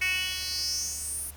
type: tone with high-pass filter sweep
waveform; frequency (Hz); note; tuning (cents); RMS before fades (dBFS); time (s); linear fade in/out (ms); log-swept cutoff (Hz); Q
10% pulse; 370; F#4; 0; -31; 0.01-1.31; 10; 2300 to 11000; 5.5
effects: added 74 Hz sine -46 dBFS peak until 1.36 s + pink hiss -52 dBFS RMS until 1.36 s